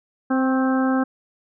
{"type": "harmonic tone with a mistuned harmonic", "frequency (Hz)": 261.6, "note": "C4", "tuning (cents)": 0, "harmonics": [1, 2, 3, 4, 5, 6], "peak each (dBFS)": [-18, -27, -28, -32, -30, -31], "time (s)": [0.3, 1.04], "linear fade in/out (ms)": 10, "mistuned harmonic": 4, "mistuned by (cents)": 33, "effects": []}